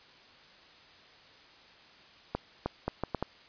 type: accelerating click train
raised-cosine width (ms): 1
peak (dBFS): -16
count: 6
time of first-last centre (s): 2.35-3.226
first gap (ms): 310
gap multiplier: 0.71
effects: white hiss -56 dBFS RMS until 3.48 s + resampled to 11025 Hz